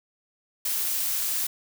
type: noise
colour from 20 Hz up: blue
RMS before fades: -27 dBFS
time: 0.65-1.47 s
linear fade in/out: 5 ms
effects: none